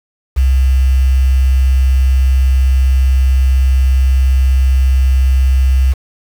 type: tone with quantisation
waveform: sine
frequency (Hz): 65.41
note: C2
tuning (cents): 0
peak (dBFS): -7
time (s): 0.36-5.94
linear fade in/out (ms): 20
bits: 5
effects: none